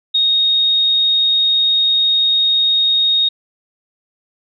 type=tone; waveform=sine; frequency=3729 Hz; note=A#7; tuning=in tune; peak=-11 dBFS; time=0.14-3.29 s; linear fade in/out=10 ms; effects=none